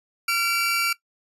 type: tone pair together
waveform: 30% pulse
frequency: 1375.9 / 2314 Hz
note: F6 / D7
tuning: -26 / -26 cents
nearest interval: major sixth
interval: 900 cents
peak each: -21 dBFS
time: 0.28-0.93 s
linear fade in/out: 5 ms
effects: noise-tail reverb RT60 0.1 s tail -18 dB re dry + resampled to 32000 Hz